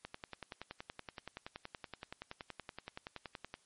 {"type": "click train", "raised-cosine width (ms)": 0.3, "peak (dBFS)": -27, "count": 38, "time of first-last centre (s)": [0.05, 3.541], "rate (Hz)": 10.6, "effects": ["white hiss -71 dBFS RMS until 3.65 s", "MP3 48 kbps"]}